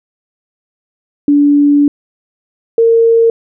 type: tone pair in turn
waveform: sine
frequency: 288.8 / 458.4 Hz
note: D4 / A#4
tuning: -29 / -29 cents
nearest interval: minor sixth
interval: 800 cents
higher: second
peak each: -5 dBFS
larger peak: neither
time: 1.28-1.88 / 2.78-3.3 s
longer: first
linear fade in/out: 2 ms
effects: none